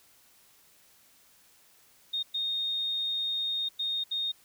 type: tone bursts at uneven times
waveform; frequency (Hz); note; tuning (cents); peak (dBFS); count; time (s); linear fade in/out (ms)
sine; 3695; A#7; -16; -28; 4; 2.13-2.23 / 2.34-3.69 / 3.79-4.04 / 4.11-4.32; 10
effects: white hiss -61 dBFS RMS until 4.44 s